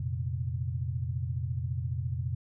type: chord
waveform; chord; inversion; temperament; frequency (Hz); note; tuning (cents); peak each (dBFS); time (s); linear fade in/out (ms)
sine; F suspended fourth; none; just; 87.31 / 116.41 / 130.96; F2 / Bb2 / C3; 0 / -2 / +2; -34; 0-2.35; 5
effects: none